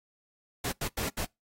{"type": "noise bursts at uneven times", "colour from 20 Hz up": "pink", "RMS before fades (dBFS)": -33, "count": 4, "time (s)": [[0.64, 0.72], [0.81, 0.88], [0.97, 1.09], [1.17, 1.25]], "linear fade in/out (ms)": 5, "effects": ["noise-tail reverb RT60 0.2 s tail -25 dB re dry", "AAC 48 kbps"]}